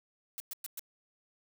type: noise bursts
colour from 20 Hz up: blue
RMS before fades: -40 dBFS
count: 4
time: 0.38-0.794 s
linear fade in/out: 0 ms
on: 21 ms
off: 110 ms
effects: none